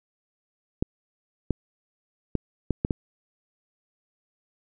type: clicks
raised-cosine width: 3 ms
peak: -10 dBFS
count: 6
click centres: 0.825 / 1.507 / 2.353 / 2.707 / 2.849 / 2.908 s
effects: none